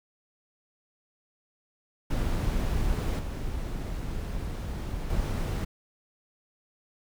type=noise with level steps; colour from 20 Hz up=brown; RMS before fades=-27 / -33 / -28 dBFS; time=2.1-5.65 s; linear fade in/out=10 ms; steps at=3.19 / 5.1 s; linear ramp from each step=2 ms; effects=none